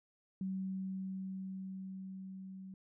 sine tone with level ramp, 190 Hz, F#3, 46 cents sharp, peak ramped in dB -35 to -46 dBFS, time 0.41-2.74 s, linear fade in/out 2 ms, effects none

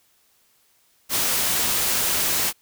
white noise, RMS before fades -22 dBFS, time 1.09-2.53 s, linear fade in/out 50 ms, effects white hiss -62 dBFS RMS until 2.61 s

